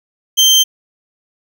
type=tone; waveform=30% pulse; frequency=3136 Hz; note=G7; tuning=in tune; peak=-4 dBFS; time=0.37-0.64 s; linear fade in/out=20 ms; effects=none